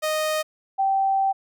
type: tone pair in turn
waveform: sawtooth / sine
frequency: 620 / 777.7 Hz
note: D#5 / G5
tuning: -6 / -14 cents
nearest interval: major third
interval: 392 cents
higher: second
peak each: -18 dBFS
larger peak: neither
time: 0.02-0.43 / 0.78-1.33 s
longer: second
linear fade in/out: 20 ms
effects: none